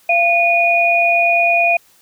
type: tone pair together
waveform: sine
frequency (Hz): 687 / 2458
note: F5 / D#7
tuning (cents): -29 / -22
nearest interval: octave + minor seventh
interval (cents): 2207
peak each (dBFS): -14 / -13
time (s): 0.09-1.77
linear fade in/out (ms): 5
effects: white hiss -52 dBFS RMS until 2.01 s